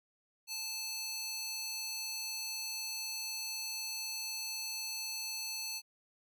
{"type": "tone with high-pass filter", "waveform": "square", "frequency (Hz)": 874, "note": "A5", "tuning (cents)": -12, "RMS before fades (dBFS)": -40, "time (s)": [0.47, 5.82], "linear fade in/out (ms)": 50, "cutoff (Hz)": 4100, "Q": 1.4, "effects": []}